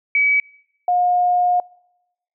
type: tone pair in turn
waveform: sine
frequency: 2279 / 715.8 Hz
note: C#7 / F5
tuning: +47 / +42 cents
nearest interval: octave + minor sixth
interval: 2005 cents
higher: first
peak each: -13 / -14 dBFS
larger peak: first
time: 0.15-0.4 / 0.88-1.6 s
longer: second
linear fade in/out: 2 ms
effects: noise-tail reverb RT60 0.9 s tail -26 dB re dry